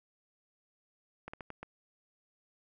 slowing click train, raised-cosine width 0.5 ms, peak -27 dBFS, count 5, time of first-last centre 1.28-1.63 s, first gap 55 ms, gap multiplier 1.32, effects none

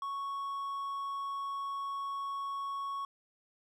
triangle tone, 1108.7 Hz, C#6, in tune, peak -33 dBFS, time 0.02-3.05 s, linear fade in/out 2 ms, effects none

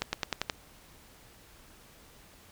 accelerating click train, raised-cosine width 0.2 ms, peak -11 dBFS, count 6, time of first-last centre 0.02-0.498 s, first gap 110 ms, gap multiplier 0.93, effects pink hiss -56 dBFS RMS until 2.51 s

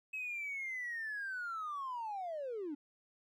triangle linear sweep, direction down, 2581 to 274.3 Hz, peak -35 dBFS, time 0.13-2.75 s, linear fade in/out 10 ms, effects tanh soft clip ceiling -35 dBFS

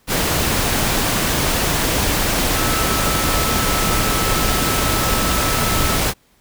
sine tone in noise, 1307 Hz, E6, 15 cents flat, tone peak -25 dBFS, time 2.53-6 s, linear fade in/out 50 ms, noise pink, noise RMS -18 dBFS, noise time 0.07-6.14 s, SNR -10 dB, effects pink hiss -57 dBFS RMS until 6.4 s

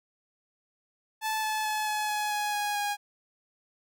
sawtooth tone with pitch steps, 872 / 864.5 / 857 / 849.6 / 842.3 / 835 / 827.8 / 820.7 Hz, A5 / A5 / A5 / G#5 / G#5 / G#5 / G#5 / G#5, -16 / -31 / -46 / +39 / +24 / +9 / -6 / -21 cents, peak -24 dBFS, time 1.21-2.97 s, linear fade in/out 50 ms, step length 220 ms, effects none

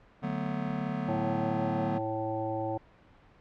square chord, B minor seventh, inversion first, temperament just, 148.16 / 185.21 / 222.2 / 246.9 Hz, D3 / F#3 / A3 / B3, +16 / +2 / +17 / 0 cents, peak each -37 dBFS, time 0.22-1.99 s, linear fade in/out 20 ms
harmonic tone, 110 Hz, A2, in tune, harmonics 1 / 3 / 5 / 7 / 8, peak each -38 / -35 / -35 / -36 / -40 dBFS, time 1.08-2.78 s, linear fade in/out 10 ms
effects pink hiss -58 dBFS RMS until 3.4 s + low-pass 2000 Hz 12 dB/octave

